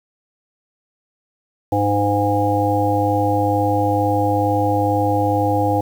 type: harmonic tone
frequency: 102.2 Hz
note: G#2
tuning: 27 cents flat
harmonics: 1 / 3 / 5 / 7 / 8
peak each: -21 / -21 / -21 / -24 / -20 dBFS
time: 1.72-5.81 s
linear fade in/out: 5 ms
effects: 7-bit